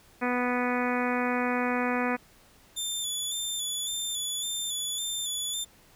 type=harmonic tone; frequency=246.9 Hz; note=B3; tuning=in tune; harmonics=1 / 2 / 3 / 4 / 5 / 6 / 7 / 8 / 9 / 10; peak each=-29 / -32 / -34 / -35 / -36 / -37 / -37 / -38 / -39 / -39 dBFS; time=0.21-2.17 s; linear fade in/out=20 ms
type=tone with vibrato; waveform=20% pulse; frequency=3506 Hz; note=A7; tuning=7 cents flat; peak=-24 dBFS; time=2.76-5.65 s; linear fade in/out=20 ms; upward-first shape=square; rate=1.8 Hz; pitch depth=37 cents each way
effects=pink hiss -58 dBFS RMS until 5.95 s